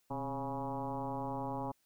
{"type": "tone with frequency modulation", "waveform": "sine", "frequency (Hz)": 549, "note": "C#5", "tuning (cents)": -17, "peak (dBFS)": -35, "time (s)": [0.1, 1.72], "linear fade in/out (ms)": 10, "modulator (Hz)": 141, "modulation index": 3.3, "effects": ["white hiss -75 dBFS RMS until 1.85 s"]}